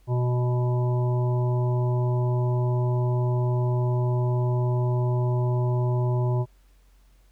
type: harmonic tone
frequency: 123.47 Hz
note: B2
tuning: in tune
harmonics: 1 / 3 / 5 / 7 / 8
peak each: -21 / -31 / -35 / -38 / -39 dBFS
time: 0.07-6.46 s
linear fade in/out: 50 ms
effects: added 46 Hz sine -54 dBFS peak until 7.31 s + pink hiss -66 dBFS RMS until 7.31 s